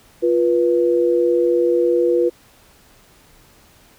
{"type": "tone pair together", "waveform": "sine", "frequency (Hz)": [349.2, 487.7], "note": ["F4", "B4"], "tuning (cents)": [0, -22], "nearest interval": "tritone", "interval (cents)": 578, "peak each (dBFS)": [-16, -16], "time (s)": [0.22, 2.3], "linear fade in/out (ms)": 20, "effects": ["pink hiss -51 dBFS RMS until 3.98 s"]}